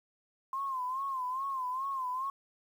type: tone with vibrato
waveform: sine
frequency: 1049 Hz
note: C6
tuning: 4 cents sharp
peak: -32 dBFS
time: 0.53-2.3 s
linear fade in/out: 2 ms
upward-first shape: sine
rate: 2.4 Hz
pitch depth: 89 cents each way
effects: 10-bit